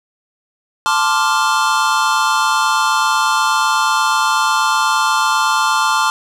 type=chord; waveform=square; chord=D minor seventh; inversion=second; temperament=equal; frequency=880 / 1046.5 / 1174.7 / 1396.9 Hz; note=A5 / C6 / D6 / F6; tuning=0 / 0 / 0 / 0 cents; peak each=-19 dBFS; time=0.86-6.1 s; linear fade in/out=0 ms; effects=low-pass 9000 Hz 12 dB/octave + 7-bit